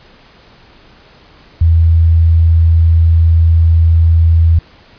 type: tone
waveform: sine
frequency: 82.41 Hz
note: E2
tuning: in tune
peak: -5 dBFS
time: 1.61-4.59 s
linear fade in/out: 5 ms
effects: pink hiss -43 dBFS RMS until 4.98 s + resampled to 11025 Hz